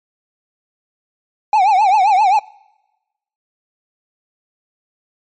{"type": "tone with vibrato", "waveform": "triangle", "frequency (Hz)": 802, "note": "G5", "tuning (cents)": 39, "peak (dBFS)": -7, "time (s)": [1.53, 2.39], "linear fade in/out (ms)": 2, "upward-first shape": "triangle", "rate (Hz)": 7.6, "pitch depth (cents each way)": 190, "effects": ["noise-tail reverb RT60 1.0 s tail -24 dB re dry", "MP3 32 kbps"]}